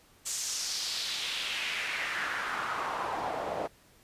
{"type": "noise with band-pass filter sweep", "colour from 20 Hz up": "pink", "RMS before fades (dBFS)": -34, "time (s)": [0.25, 3.68], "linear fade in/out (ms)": 20, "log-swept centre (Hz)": [7400, 590], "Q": 2.4, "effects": ["pink hiss -61 dBFS RMS until 4.03 s", "resampled to 32000 Hz"]}